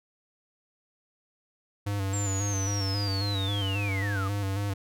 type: tone with vibrato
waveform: square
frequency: 99.2 Hz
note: G2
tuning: 21 cents sharp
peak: -28 dBFS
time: 1.86-4.74 s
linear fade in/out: 10 ms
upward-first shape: square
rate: 3.7 Hz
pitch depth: 40 cents each way
type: linear sweep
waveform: sine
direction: down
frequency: 7500 to 1174.7 Hz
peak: -32 dBFS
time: 2.13-4.28 s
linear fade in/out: 5 ms
effects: none